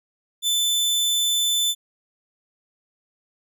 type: tone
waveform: sawtooth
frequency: 3520 Hz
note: A7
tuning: in tune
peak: -16 dBFS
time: 0.42-1.75 s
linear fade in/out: 50 ms
effects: none